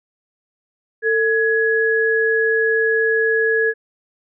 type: tone pair together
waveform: sine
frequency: 447.9 / 1678 Hz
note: A4 / G#6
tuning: +31 / +17 cents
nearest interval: octave + major seventh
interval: 2286 cents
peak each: -17 dBFS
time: 1.02-3.74 s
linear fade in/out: 50 ms
effects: none